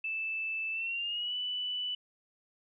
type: tone with pitch glide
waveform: sine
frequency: 2637 to 2977 Hz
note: E7 to F#7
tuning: 0 to +10 cents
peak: -32 dBFS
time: 0.04-1.95 s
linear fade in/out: 5 ms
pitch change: +210 cents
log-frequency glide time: 0.72-1.35 s
effects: none